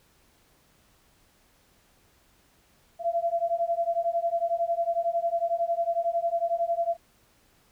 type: beating tone pair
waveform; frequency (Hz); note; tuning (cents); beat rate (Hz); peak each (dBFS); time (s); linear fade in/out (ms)
sine; 674 / 685; E5 / F5; +38 / -34; 11; -27; 2.99-6.97; 50
effects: pink hiss -63 dBFS RMS until 7.71 s